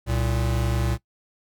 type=tone pair together; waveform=square; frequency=64.15 / 115.4 Hz; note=C2 / A#2; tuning=-34 / -17 cents; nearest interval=minor seventh; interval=1017 cents; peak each=-25 dBFS; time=0.06-0.98 s; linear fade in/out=50 ms; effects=noise-tail reverb RT60 0.1 s tail -19 dB re dry